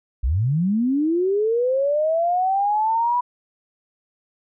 sine linear sweep, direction up, 51.91 to 987.8 Hz, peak -17 dBFS, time 0.23-3.21 s, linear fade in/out 10 ms, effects none

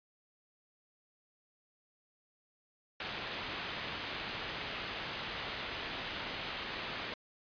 white low-pass noise, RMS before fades -41 dBFS, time 3-7.14 s, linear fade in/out 2 ms, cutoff 3700 Hz, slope 24 dB/octave, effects resampled to 11025 Hz

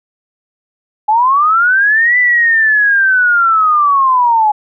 sine linear two-way sweep, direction up then down, 830.6 to 1997 to 830.6 Hz, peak -7 dBFS, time 1.08-4.52 s, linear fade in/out 10 ms, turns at 2.18 s, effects none

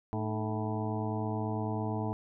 harmonic tone with a mistuned harmonic, 109 Hz, A2, 16 cents flat, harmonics 1 / 2 / 3 / 4 / 6 / 7 / 8 / 9, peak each -34 / -37 / -39 / -40 / -42 / -42 / -43 / -44 dBFS, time 0.13-2.13 s, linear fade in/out 0 ms, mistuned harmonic 3, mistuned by -81 cents, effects none

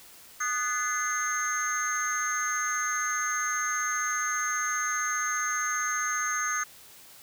sine tone cluster, 1234 / 1491 / 1725 / 2045 / 6390 Hz, D#6 / F#6 / A6 / C7 / G8, -15 / +13 / -35 / -40 / +32 cents, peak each -30 / -33 / -35 / -36 / -30 dBFS, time 0.4-6.64 s, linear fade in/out 10 ms, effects tanh soft clip ceiling -19 dBFS + white hiss -51 dBFS RMS until 7.22 s

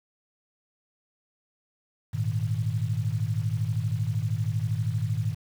sine chord, Ab suspended second, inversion none, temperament equal, 103.83 / 116.54 / 155.56 Hz, Ab2 / Bb2 / Eb3, 0 / 0 / 0 cents, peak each -28 / -28 / -32 dBFS, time 2.13-5.35 s, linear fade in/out 20 ms, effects 8-bit

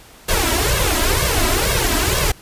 pink noise with flanger, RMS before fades -17 dBFS, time 0.28-2.32 s, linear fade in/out 10 ms, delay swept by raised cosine 1.8 to 3.1 ms, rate 2.1 Hz, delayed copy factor +0.95, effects pink hiss -44 dBFS RMS until 2.41 s + resampled to 32000 Hz

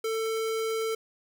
square tone, 445.5 Hz, A4, 22 cents sharp, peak -28 dBFS, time 0.04-0.95 s, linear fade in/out 5 ms, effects none

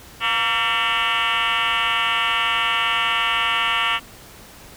sine tone with frequency modulation, 2023 Hz, B6, 41 cents sharp, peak -16 dBFS, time 0.2-4 s, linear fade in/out 50 ms, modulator 219 Hz, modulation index 4.9, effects tanh soft clip ceiling -14 dBFS + pink hiss -43 dBFS RMS until 4.76 s

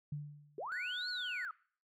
sine tone with exponential decay, 146.83 Hz, D3, in tune, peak -35 dBFS, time 0.12-0.68 s, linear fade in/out 5 ms, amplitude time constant 120 ms
sine linear two-way sweep, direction up then down, 349.2 to 4449 to 1206 Hz, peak -39 dBFS, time 0.58-1.51 s, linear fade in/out 2 ms, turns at 1.09 s
triangle tone, 1471 Hz, F#6, 11 cents flat, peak -38 dBFS, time 0.72-1.45 s, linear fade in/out 0 ms
effects noise-tail reverb RT60 0.5 s tail -23 dB re dry

